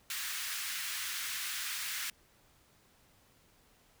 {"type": "high-pass noise", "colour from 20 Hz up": "pink", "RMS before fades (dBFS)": -38, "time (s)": [0.1, 2.1], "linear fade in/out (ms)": 2, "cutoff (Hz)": 1500, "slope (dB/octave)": 24, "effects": ["pink hiss -66 dBFS RMS until 4 s"]}